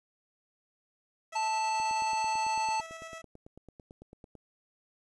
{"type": "tone with tremolo", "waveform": "15% pulse", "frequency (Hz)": 653, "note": "E5", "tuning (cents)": -17, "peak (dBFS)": -35, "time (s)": [1.32, 3.22], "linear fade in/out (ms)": 10, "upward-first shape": "square", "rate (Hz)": 9.4, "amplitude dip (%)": 35}
{"type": "harmonic tone", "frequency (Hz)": 880, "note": "A5", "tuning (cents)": 0, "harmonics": [1, 3, 5, 7, 9], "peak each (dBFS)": [-28, -38, -42, -45, -47], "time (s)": [1.35, 2.81], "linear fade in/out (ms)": 10}
{"type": "click train", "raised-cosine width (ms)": 2, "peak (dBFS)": -36, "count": 24, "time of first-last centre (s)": [1.8, 4.353], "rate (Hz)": 9.01}
{"effects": ["resampled to 22050 Hz", "11-bit"]}